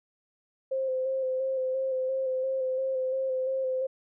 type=tone with vibrato; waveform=sine; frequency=523.3 Hz; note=C5; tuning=in tune; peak=-26 dBFS; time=0.71-3.87 s; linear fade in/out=10 ms; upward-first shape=square; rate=2.9 Hz; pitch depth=21 cents each way; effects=none